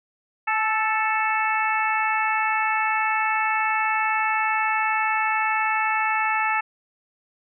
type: harmonic tone with a mistuned harmonic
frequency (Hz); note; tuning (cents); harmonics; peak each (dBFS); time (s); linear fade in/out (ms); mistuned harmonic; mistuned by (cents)
439.8; A4; -1; 2 / 3 / 4 / 5 / 6; -24 / -26 / -27 / -28 / -29; 0.47-6.61; 10; 2; -24
effects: none